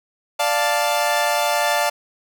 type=chord; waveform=sawtooth; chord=D minor; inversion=none; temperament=equal; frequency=587.3 / 698.5 / 880 Hz; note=D5 / F5 / A5; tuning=0 / 0 / 0 cents; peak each=-18 dBFS; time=0.39-1.9 s; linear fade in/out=10 ms; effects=none